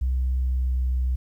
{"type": "tone with pitch glide", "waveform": "sine", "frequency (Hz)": [64, 63.37], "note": ["C2", "B1"], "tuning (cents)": [-38, 45], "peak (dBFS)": -19, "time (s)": [0.01, 1.16], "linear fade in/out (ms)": 10, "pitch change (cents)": -17, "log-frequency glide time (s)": [0.45, 0.8], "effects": ["tanh soft clip ceiling -18 dBFS", "10-bit"]}